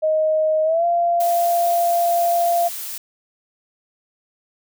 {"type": "tone with pitch glide", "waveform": "sine", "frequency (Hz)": [625, 689.5], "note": ["D#5", "F5"], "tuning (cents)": [8, -22], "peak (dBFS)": -15, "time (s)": [0.02, 2.69], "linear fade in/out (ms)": 20, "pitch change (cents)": 170, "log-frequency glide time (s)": [0.64, 0.85]}
{"type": "noise", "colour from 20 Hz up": "blue", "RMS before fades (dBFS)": -30, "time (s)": [1.2, 2.98], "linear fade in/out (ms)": 5}
{"effects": []}